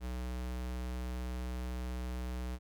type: tone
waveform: square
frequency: 62.1 Hz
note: B1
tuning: 10 cents sharp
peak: -37 dBFS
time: 0-2.59 s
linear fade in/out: 50 ms
effects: none